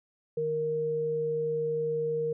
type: tone pair together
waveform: sine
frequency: 154.46 / 466.2 Hz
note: D#3 / A#4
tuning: -12 / 0 cents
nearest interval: octave + perfect fifth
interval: 1912 cents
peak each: -38 / -27 dBFS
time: 0.37-2.33 s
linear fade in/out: 5 ms
effects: none